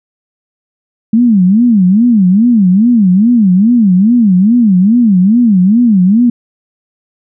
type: tone with vibrato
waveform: sine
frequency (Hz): 210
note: G#3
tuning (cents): +19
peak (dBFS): -4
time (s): 1.13-6.3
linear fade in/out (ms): 5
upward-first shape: sine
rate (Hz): 2.4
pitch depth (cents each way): 270
effects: none